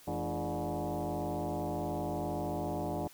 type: tone with frequency modulation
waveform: sine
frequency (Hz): 215.3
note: A3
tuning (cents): -37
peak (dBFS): -32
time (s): 0.07-3.08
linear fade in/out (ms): 10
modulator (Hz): 127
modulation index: 4.9
effects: white hiss -57 dBFS RMS until 3.13 s